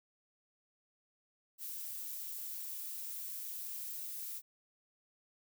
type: noise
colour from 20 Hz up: violet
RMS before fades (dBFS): -43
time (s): 1.58-4.42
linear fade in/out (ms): 50
effects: none